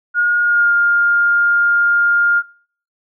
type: tone with pitch glide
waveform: sine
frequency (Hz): 1432 to 1408.2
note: F6 to F6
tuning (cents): +43 to +14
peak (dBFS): -10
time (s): 0.14-2.43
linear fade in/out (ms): 50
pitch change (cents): -29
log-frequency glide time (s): 0.41-0.73
effects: noise-tail reverb RT60 0.5 s tail -21 dB re dry